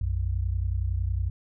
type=tone pair together; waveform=sine; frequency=60.34 / 91.2 Hz; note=B1 / F#2; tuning=-40 / -24 cents; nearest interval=perfect fifth; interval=716 cents; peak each=-27 dBFS; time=0.01-1.3 s; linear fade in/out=5 ms; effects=none